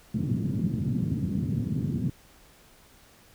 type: band-pass noise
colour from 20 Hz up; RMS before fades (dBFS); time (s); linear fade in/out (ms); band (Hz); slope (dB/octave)
pink; -28; 0.14-2.1; 5; 110 to 240; 24
effects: pink hiss -56 dBFS RMS until 3.34 s